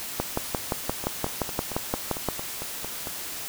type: two click trains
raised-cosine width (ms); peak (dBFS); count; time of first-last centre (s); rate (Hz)
1; -19 / -10; 10 / 13; 1.04-3.072 / 0.2-2.287; 4.43 / 5.75
effects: white hiss -35 dBFS RMS until 3.48 s